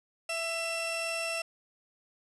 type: tone pair together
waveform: sawtooth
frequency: 662.8 / 2693 Hz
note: E5 / E7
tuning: +9 / +36 cents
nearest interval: 2 octaves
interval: 2427 cents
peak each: -31 / -30 dBFS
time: 0.29-1.42 s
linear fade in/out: 5 ms
effects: resampled to 24000 Hz + 11-bit